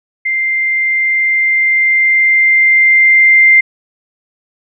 sine tone with level ramp, 2093 Hz, C7, in tune, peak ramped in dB -12 to -3 dBFS, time 0.25-3.61 s, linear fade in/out 10 ms, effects none

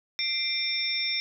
sine tone cluster, 2096 / 2362 / 3628 / 5390 Hz, C7 / D7 / A#7 / E8, +2 / +9 / -48 / +38 cents, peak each -34 / -33 / -31 / -29 dBFS, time 0.19-1.2 s, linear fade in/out 0 ms, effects none

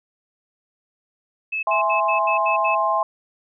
sine tone bursts, 2600 Hz, E7, 24 cents flat, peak -22 dBFS, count 7, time 1.52-2.752 s, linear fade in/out 10 ms, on 110 ms, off 77 ms
sine chord, E augmented, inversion none, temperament equal with one note detuned, 659.3 / 830.6 / 1050.1 Hz, E5 / G#5 / B#5, 0 / 0 / +6 cents, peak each -23 / -23 / -20 dBFS, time 1.67-3.03 s, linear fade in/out 2 ms
effects none

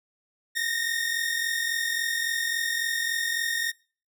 sawtooth tone pair together, 1821.1 / 1864.7 Hz, A#6 / A#6, -41 / 0 cents, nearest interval unison, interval 41 cents, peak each -25 dBFS, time 0.55-3.72 s, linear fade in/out 20 ms, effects noise-tail reverb RT60 0.4 s tail -24 dB re dry

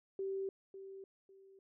sine tone with echo, 387.6 Hz, G4, 20 cents flat, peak -36 dBFS, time 0.19-0.49 s, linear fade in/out 2 ms, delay 550 ms, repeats 2, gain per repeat -11 dB, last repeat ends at 1.59 s, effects none

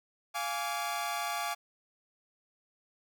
sawtooth chord, D diminished, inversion first, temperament equal with one note detuned, 698.5 / 830.6 / 1154.5 Hz, F5 / Ab5 / D6, 0 / 0 / -30 cents, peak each -33 dBFS, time 0.34-1.55 s, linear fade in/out 20 ms, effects none

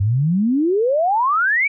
sine exponential sweep, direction up, 94.4 to 2349 Hz, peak -14 dBFS, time 0-1.68 s, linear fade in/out 10 ms, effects none

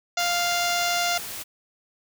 harmonic tone, 698.5 Hz, F5, in tune, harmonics 1 / 2 / 3 / 4 / 5 / 6 / 7 / 8 / 9 / 10, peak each -26 / -29 / -31 / -32 / -33 / -34 / -34 / -35 / -36 / -36 dBFS, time 0.17-1.18 s, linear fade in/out 5 ms
white noise, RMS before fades -35 dBFS, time 0.18-1.44 s, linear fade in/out 20 ms
effects none

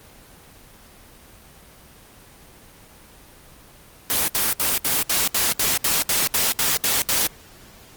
white noise bursts, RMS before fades -20 dBFS, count 13, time 4.1-7.268 s, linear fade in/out 0 ms, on 180 ms, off 69 ms, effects pink hiss -47 dBFS RMS until 7.96 s + Opus 24 kbps

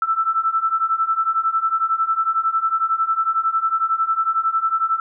sine beating tone pair, 1318.5 / 1329.5 Hz, E6 / E6, 0 / +14 cents, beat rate 11 Hz, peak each -21 / -19 dBFS, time 0.02-5 s, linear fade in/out 2 ms, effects none

